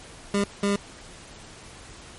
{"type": "tone bursts at uneven times", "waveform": "25% pulse", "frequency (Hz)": 201.3, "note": "G3", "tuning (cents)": 46, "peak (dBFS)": -17, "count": 2, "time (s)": [[0.34, 0.44], [0.63, 0.76]], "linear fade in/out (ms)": 2, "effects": ["pink hiss -45 dBFS RMS until 2.18 s", "MP3 48 kbps"]}